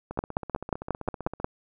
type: two click trains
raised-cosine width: 1 ms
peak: -11 / -21 dBFS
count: 8 / 21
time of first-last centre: 0.19-1.444 / 0.11-1.4 s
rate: 5.58 / 15.5 Hz
effects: none